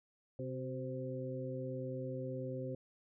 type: harmonic tone with a mistuned harmonic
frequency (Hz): 130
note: C3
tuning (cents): -11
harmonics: 1 / 2 / 3 / 4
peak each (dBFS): -42 / -45 / -46 / -43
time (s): 0.39-2.75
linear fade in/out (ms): 2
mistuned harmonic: 3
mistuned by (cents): -38
effects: none